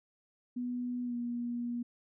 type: tone with pitch glide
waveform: sine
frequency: 245.9 to 239.6 Hz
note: B3 to A#3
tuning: -7 to +48 cents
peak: -33 dBFS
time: 0.56-1.83 s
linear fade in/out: 10 ms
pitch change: -45 cents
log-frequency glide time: 1.04-1.15 s
effects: none